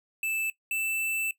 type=tone pair in turn; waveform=square; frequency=2637 / 2651 Hz; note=E7 / E7; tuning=0 / +9 cents; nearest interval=unison; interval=9 cents; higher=second; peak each=-28 dBFS; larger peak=neither; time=0.23-0.5 / 0.71-1.31 s; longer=second; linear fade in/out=2 ms; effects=noise-tail reverb RT60 0.1 s tail -17 dB re dry